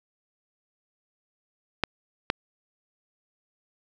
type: clicks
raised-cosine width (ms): 0.3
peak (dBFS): -6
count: 2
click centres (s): 1.837 / 2.301
effects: none